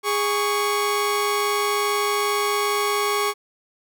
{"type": "tone pair together", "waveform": "sawtooth", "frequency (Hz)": [411.7, 1112.8], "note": ["G#4", "C#6"], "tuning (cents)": [-15, 6], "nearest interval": "octave + perfect fourth", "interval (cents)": 1721, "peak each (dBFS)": -19, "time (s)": [0.03, 3.34], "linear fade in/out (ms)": 50, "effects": []}